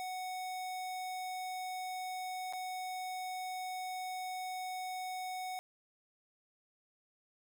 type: tone with dropouts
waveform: square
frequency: 741 Hz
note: F#5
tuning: 2 cents sharp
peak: -39 dBFS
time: 0-5.59 s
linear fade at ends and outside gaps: 0 ms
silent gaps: 2.526-2.534 s
effects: none